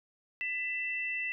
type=tone pair together; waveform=sine; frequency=1997 / 2666 Hz; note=B6 / E7; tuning=+19 / +19 cents; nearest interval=perfect fourth; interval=500 cents; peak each=-35 / -34 dBFS; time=0.41-1.32 s; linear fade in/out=0 ms; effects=none

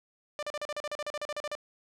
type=tone bursts; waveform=sawtooth; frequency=594 Hz; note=D5; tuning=20 cents sharp; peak=-29 dBFS; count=16; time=0.39-1.552 s; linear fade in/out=0 ms; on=37 ms; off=38 ms; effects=low-pass 7000 Hz 12 dB/octave + 11-bit

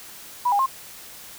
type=tone with pitch steps; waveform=sine; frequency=980 / 810 / 1064 Hz; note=B5 / G#5 / C6; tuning=-14 / -43 / +29 cents; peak=-17 dBFS; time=0.45-0.663 s; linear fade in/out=10 ms; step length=71 ms; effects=white hiss -42 dBFS RMS until 1.38 s

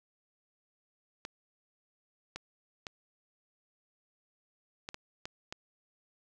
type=clicks; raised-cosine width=0.2 ms; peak=-22 dBFS; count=7; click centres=1.251 / 2.36 / 2.868 / 4.889 / 4.944 / 5.255 / 5.525 s; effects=none

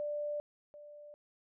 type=tone with echo; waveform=sine; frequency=590 Hz; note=D5; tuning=8 cents sharp; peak=-34 dBFS; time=0-0.4 s; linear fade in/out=0 ms; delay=740 ms; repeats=1; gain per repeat=-15 dB; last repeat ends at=1.14 s; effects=none

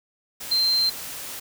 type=tone in noise; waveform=sine; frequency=4141 Hz; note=C8; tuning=19 cents flat; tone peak=-18 dBFS; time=0.51-0.9 s; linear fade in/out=10 ms; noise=white; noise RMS=-35 dBFS; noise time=0.4-1.4 s; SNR=+14 dB; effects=none

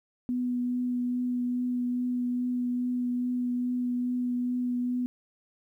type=tone with vibrato; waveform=sine; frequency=246.9 Hz; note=B3; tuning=in tune; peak=-26 dBFS; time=0.29-5.06 s; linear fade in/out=0 ms; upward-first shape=triangle; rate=2.4 Hz; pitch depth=13 cents each way; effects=11-bit

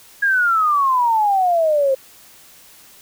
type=exponential sweep; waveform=sine; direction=down; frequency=1658 to 523.3 Hz; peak=-13 dBFS; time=0.22-1.95 s; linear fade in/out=10 ms; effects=white hiss -46 dBFS RMS until 3.01 s

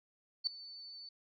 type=tone with ADSR envelope; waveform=sine; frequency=4506 Hz; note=C#8; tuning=28 cents sharp; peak=-27 dBFS; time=0.44-1.09 s; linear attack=30 ms; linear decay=3 ms; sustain=-20 dB; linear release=3 ms; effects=none

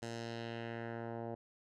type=tone with low-pass filter sweep; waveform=10% pulse; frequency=115.9 Hz; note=A#2; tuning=10 cents flat; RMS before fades=-43 dBFS; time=0.02-1.35 s; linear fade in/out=5 ms; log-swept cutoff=7800 to 730 Hz; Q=1.5; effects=none

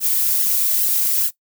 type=noise with flanger; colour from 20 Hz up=violet; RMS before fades=-18 dBFS; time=0-1.31 s; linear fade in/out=50 ms; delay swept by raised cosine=0.82 to 4.62 ms; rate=2.4 Hz; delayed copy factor=-0.8; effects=noise-tail reverb RT60 0.1 s tail -17 dB re dry

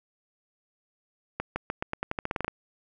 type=accelerating click train; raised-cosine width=0.5 ms; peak=-14 dBFS; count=14; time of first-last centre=1.4-2.48 s; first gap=160 ms; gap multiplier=0.88; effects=none

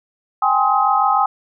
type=chord; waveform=sine; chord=Ab major seventh; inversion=third; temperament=equal with one note detuned; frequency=784 / 830.6 / 1046.5 / 1265.5 Hz; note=G5 / Ab5 / C6 / Eb6; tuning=0 / 0 / 0 / +29 cents; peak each=-18 / -18 / -21 / -17 dBFS; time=0.42-1.26 s; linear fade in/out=5 ms; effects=none

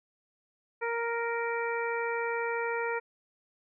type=harmonic tone; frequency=466.2 Hz; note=A#4; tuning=in tune; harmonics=1 / 2 / 3 / 4 / 5; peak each=-32 / -35 / -37 / -38 / -39 dBFS; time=0.81-3 s; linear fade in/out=20 ms; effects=none

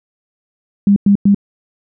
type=tone bursts; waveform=sine; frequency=200.9 Hz; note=G3; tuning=43 cents sharp; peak=-6 dBFS; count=3; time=0.87-1.346 s; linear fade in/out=2 ms; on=92 ms; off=100 ms; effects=none

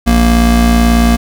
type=tone pair together; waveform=square; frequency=58.27 / 233.1 Hz; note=A#1 / A#3; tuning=0 / 0 cents; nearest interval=2 octaves; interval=2400 cents; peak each=-10 dBFS; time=0.06-1.17 s; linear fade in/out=20 ms; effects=none

